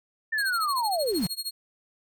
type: linear sweep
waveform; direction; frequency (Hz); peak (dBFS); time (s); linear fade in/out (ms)
sine; down; 1810 to 146.83; -24; 0.32-1.27; 10
type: tone with tremolo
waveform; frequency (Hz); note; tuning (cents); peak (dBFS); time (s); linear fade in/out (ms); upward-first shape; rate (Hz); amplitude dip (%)
sawtooth; 4292; C8; +43; -25; 0.38-1.51; 2; sine; 13; 95
type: noise with exponential growth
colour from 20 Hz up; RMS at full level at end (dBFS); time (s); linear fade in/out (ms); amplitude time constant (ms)
pink; -38; 0.81-1.27; 1; 98
effects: none